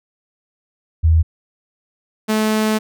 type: tone pair in turn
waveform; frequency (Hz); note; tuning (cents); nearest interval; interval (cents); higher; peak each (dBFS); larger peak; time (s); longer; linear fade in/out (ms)
sine / sawtooth; 80.8 / 216.5; E2 / A3; -34 / -28; octave + perfect fourth; 1706; second; -9 / -11; first; 1.03-1.23 / 2.28-2.79; second; 20
effects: none